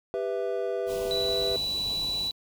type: chord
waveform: triangle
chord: E minor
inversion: first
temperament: just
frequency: 395.6 / 494.4 / 659.3 Hz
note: G4 / B4 / E5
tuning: +16 / +2 / 0 cents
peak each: -29 / -29 / -31 dBFS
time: 0.14-1.56 s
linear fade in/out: 0 ms
type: band-stop noise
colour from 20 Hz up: pink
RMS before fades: -40 dBFS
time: 0.86-2.32 s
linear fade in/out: 50 ms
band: 1100 to 2400 Hz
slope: 96 dB/octave
type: tone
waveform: sine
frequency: 3951 Hz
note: B7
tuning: in tune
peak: -27 dBFS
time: 1.11-2.31 s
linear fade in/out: 0 ms
effects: none